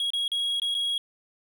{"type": "tone with dropouts", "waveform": "triangle", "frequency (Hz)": 3308, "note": "G#7", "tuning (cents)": -8, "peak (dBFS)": -23, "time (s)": [0, 0.98], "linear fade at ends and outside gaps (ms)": 2, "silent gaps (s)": [[0.104, 0.134], [0.28, 0.317], [0.599, 0.618], [0.744, 0.749]], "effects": []}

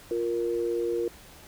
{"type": "tone pair together", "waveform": "sine", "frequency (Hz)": [350.5, 468.5], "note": ["F4", "A#4"], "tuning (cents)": [6, 9], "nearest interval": "perfect fourth", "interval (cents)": 503, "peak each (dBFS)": -28, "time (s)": [0.11, 1.08], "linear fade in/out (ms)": 2, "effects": ["pink hiss -50 dBFS RMS until 1.47 s"]}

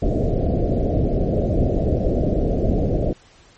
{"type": "low-pass noise", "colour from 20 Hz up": "pink", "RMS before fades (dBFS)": -19, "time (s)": [0.02, 3.13], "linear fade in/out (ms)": 5, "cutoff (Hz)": 690, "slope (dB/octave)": 96, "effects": ["pink hiss -51 dBFS RMS until 3.57 s", "MP3 32 kbps"]}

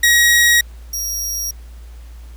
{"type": "tone pair in turn", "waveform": "sawtooth", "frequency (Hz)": [1898, 5656], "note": ["A#6", "F8"], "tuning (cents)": [31, 21], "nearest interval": "octave + perfect fifth", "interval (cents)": 1890, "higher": "second", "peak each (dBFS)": [-6, -18], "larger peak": "first", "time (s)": [[0.03, 0.61], [0.93, 1.51]], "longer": "neither", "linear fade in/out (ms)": 5, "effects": ["added 58 Hz sine -33 dBFS peak until 2.36 s", "pink hiss -50 dBFS RMS until 2.36 s"]}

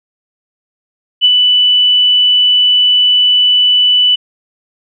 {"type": "tone with ADSR envelope", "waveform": "sine", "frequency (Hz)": 2980, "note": "F#7", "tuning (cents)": 12, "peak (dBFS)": -3, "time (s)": [1.21, 4.16], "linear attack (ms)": 37, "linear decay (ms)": 40, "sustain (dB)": -3, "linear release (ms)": 15, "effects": []}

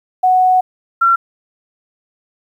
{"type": "tone pair in turn", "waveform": "sine", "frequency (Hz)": [740, 1362.7], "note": ["F#5", "F6"], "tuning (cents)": [0, -43], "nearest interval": "major seventh", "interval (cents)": 1057, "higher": "second", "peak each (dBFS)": -8, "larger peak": "neither", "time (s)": [[0.23, 0.61], [1.01, 1.16]], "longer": "first", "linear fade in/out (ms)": 10, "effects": ["8-bit"]}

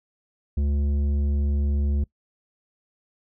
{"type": "tone with tanh clipping", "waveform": "sine", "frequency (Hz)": 71.6, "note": "D2", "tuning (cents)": -43, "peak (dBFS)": -22, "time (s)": [0.57, 2.04], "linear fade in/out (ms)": 5, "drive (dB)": 10, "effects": ["noise-tail reverb RT60 0.1 s tail -22 dB re dry"]}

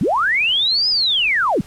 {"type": "linear two-way sweep", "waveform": "sine", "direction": "up then down", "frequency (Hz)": [130, 5130, 130], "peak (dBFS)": -14, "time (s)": [0.01, 1.61], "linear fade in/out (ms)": 2, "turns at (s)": 0.89, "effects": ["pink hiss -44 dBFS RMS until 1.66 s", "low-pass 11000 Hz 12 dB/octave"]}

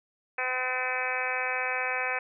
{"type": "harmonic tone", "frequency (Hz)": 254.9, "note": "C4", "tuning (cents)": -45, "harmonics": [2, 3, 4, 5, 6, 7, 8, 9, 10], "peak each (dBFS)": [-37, -36, -38, -39, -35, -35, -38, -34, -35], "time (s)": [0.38, 2.19], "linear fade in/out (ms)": 5, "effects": []}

